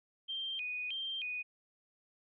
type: tone with vibrato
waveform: sine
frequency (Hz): 2800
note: F7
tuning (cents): +4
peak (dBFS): -36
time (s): 0.28-1.43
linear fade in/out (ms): 20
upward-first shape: square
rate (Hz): 1.6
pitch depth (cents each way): 210
effects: none